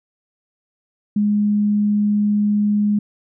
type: tone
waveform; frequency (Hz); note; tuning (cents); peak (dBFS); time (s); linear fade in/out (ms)
sine; 207.6; G#3; 0; -14; 1.16-2.99; 5
effects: none